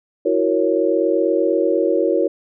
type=chord; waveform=sine; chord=F# dominant seventh; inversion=third; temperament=equal; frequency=329.6 / 370 / 466.2 / 554.4 Hz; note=E4 / F#4 / A#4 / C#5; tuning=0 / 0 / 0 / 0 cents; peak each=-20 dBFS; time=0.25-2.28 s; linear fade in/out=10 ms; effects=none